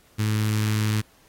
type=tone with notch filter; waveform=sawtooth; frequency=107.4 Hz; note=A2; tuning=41 cents flat; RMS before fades=-23 dBFS; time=0.18-1.02 s; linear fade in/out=20 ms; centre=650 Hz; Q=0.52; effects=pink hiss -58 dBFS RMS until 1.28 s + AAC 48 kbps